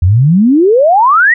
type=exponential sweep; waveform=sine; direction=up; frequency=82 to 1975.5 Hz; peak=-4 dBFS; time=0.02-1.34 s; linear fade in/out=5 ms; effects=none